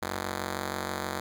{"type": "ring-modulated tone", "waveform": "5% pulse", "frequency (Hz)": 138.59, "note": "C#3", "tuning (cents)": 0, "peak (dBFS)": -17, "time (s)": [0.02, 1.2], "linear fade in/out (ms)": 5, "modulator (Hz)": 46.1, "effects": []}